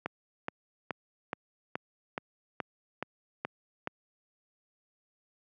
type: click train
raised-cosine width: 0.5 ms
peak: -17 dBFS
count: 10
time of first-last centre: 0.06-3.874 s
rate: 2.36 Hz
effects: high-pass 150 Hz 12 dB/octave